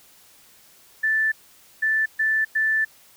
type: tone bursts at uneven times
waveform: sine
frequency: 1760 Hz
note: A6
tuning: in tune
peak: -18 dBFS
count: 4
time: 1.03-1.32 / 1.82-2.06 / 2.19-2.45 / 2.55-2.85 s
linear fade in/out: 10 ms
effects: white hiss -53 dBFS RMS until 3.16 s